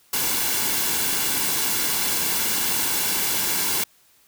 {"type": "noise with comb filter", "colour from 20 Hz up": "white", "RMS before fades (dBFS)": -23, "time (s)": [0.13, 3.84], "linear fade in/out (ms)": 5, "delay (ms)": 1.6, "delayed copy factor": -0.5, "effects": ["white hiss -58 dBFS RMS until 4.27 s"]}